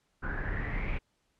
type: noise with low-pass filter sweep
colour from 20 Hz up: brown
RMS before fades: -33 dBFS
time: 0.22-0.99 s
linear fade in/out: 20 ms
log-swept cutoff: 1500 to 2400 Hz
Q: 9.8
effects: pink hiss -75 dBFS RMS until 1.39 s + low-pass 9000 Hz 12 dB/octave